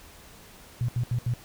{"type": "tone bursts", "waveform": "sine", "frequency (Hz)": 120.9, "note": "B2", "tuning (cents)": -36, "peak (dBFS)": -23, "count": 4, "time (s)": [0.81, 1.337], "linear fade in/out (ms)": 0, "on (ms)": 74, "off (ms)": 77, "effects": ["pink hiss -50 dBFS RMS until 1.44 s"]}